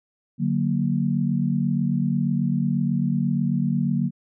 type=chord; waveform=sine; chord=D augmented; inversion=none; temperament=equal; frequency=146.83 / 185 / 233.1 Hz; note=D3 / F#3 / A#3; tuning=0 / 0 / 0 cents; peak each=-24 dBFS; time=0.38-4.11 s; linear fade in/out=50 ms; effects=none